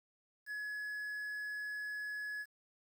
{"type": "tone with quantisation", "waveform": "triangle", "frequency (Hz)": 1693, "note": "G#6", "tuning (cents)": 33, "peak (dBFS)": -37, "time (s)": [0.46, 2.46], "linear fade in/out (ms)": 50, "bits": 10, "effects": []}